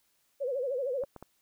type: tone with vibrato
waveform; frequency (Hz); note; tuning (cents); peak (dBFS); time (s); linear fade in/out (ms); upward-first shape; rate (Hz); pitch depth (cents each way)
sine; 524; C5; +2; -29; 0.4-1.05; 20; sine; 13; 140
type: clicks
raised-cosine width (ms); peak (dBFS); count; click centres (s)
1; -30; 3; 1.037 / 1.163 / 1.226
effects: white hiss -72 dBFS RMS until 1.41 s